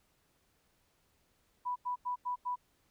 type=tone bursts; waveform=sine; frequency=987.8 Hz; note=B5; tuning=in tune; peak=-32 dBFS; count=5; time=1.65-2.56 s; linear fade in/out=20 ms; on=110 ms; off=90 ms; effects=pink hiss -73 dBFS RMS until 2.9 s